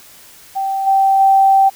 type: tone with level steps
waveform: sine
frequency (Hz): 778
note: G5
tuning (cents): -13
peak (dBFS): -16 / -9 / -7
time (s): 0.55-1.7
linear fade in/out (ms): 20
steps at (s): 0.86 / 1.19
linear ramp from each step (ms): 20
effects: white hiss -42 dBFS RMS until 1.75 s